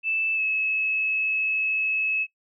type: tone with pitch glide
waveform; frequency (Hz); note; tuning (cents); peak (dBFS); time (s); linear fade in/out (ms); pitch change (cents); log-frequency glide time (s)
sine; 2637 to 2587; E7 to E7; 0 to -33; -22; 0.03-2.27; 50; -33; 0.35-0.41
effects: noise-tail reverb RT60 0.1 s tail -21 dB re dry